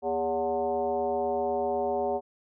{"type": "tone with frequency modulation", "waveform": "sine", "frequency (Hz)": 570, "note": "C#5", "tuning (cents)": 48, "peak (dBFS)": -25, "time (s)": [0.02, 2.21], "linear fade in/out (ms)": 50, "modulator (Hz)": 164, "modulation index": 1.5, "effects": []}